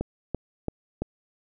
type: click train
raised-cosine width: 2 ms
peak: -14 dBFS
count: 4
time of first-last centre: 0.01-1.02 s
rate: 2.97 Hz
effects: none